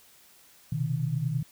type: tone cluster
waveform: sine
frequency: 125.4 / 134.7 / 156.5 Hz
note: B2 / C#3 / D#3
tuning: +27 / -49 / +10 cents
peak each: -30 / -33 / -29 dBFS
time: 0.72-1.43 s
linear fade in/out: 5 ms
effects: white hiss -57 dBFS RMS until 1.51 s